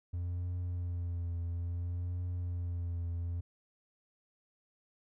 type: tone with vibrato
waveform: triangle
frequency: 87.31 Hz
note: F2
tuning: in tune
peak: -31 dBFS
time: 0.13-3.41 s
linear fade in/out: 10 ms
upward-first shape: triangle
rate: 0.59 Hz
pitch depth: 40 cents each way
effects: tanh soft clip ceiling -27 dBFS